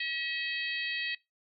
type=harmonic tone; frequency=641 Hz; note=E5; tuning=49 cents flat; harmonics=3 / 4 / 5 / 6 / 7; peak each=-35 / -37 / -39 / -41 / -42 dBFS; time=0-1.15 s; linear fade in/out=5 ms; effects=noise-tail reverb RT60 0.2 s tail -22 dB re dry